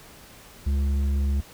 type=tone with tanh clipping; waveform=triangle; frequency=69.7 Hz; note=C#2; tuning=10 cents sharp; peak=-22 dBFS; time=0.66-1.41 s; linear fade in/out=10 ms; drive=12 dB; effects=pink hiss -48 dBFS RMS until 1.53 s